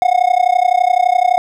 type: tone with amplitude modulation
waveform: triangle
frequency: 725 Hz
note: F#5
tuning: 35 cents flat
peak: -4 dBFS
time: 0.02-1.38 s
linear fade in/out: 0 ms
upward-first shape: sine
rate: 31.8 Hz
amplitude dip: 95%
effects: none